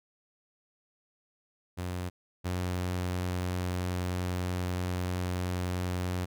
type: tone pair in turn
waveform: sawtooth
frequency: 90 / 90.31 Hz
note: F#2 / F#2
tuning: -47 / -41 cents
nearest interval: unison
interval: 6 cents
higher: second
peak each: -29 / -26 dBFS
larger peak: second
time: 1.77-2.1 / 2.44-6.26 s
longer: second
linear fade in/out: 20 ms
effects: none